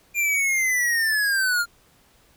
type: linear sweep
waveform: square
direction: down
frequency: 2400 to 1386 Hz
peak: -20 dBFS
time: 0.14-1.66 s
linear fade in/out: 50 ms
effects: pink hiss -58 dBFS RMS until 2.36 s